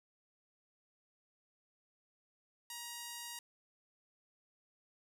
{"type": "tone", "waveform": "5% pulse", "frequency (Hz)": 948, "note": "A#5", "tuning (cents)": 29, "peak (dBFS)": -32, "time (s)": [2.7, 3.39], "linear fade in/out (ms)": 2, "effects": []}